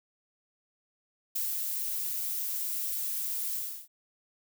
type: noise with ADSR envelope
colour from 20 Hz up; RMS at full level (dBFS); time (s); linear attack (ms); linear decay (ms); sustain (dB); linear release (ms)
violet; -31; 1.35-3.88; 10; 210; -2; 320
effects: none